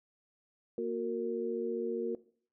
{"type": "tone cluster", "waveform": "sine", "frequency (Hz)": [233.5, 364.7, 459.7], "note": ["A#3", "F#4", "A#4"], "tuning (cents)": [3, -25, -24], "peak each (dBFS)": [-39, -36, -34], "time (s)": [0.78, 2.15], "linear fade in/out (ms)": 2, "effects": ["noise-tail reverb RT60 0.5 s tail -18 dB re dry"]}